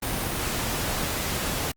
pink noise, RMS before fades -28 dBFS, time 0.02-1.72 s, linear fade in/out 10 ms, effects Opus 32 kbps

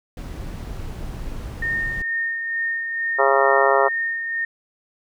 brown noise, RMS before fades -31 dBFS, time 0.17-2.02 s, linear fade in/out 2 ms
sine tone with tremolo, 1833 Hz, A#6, 30 cents flat, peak -20 dBFS, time 1.62-4.45 s, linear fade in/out 5 ms, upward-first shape sine, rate 2.2 Hz, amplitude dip 40%
harmonic tone, 136.7 Hz, C#3, 24 cents flat, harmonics 3 / 4 / 5 / 6 / 7 / 8 / 9 / 10, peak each -21 / -20 / -21 / -25 / -22 / -25 / -24 / -26 dBFS, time 3.18-3.89 s, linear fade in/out 20 ms
effects none

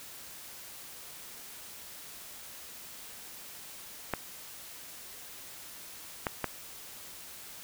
clicks, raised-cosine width 0.5 ms, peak -14 dBFS, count 3, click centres 4.137 / 6.268 / 6.443 s, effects white hiss -47 dBFS RMS until 7.63 s

